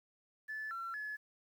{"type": "tone with pitch steps", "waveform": "sine", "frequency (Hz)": [1739, 1356, 1708], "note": ["A6", "E6", "G#6"], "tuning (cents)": [-21, 49, 48], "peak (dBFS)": -38, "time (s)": [0.48, 1.17], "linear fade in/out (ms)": 20, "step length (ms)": 230, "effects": ["tanh soft clip ceiling -34 dBFS", "11-bit"]}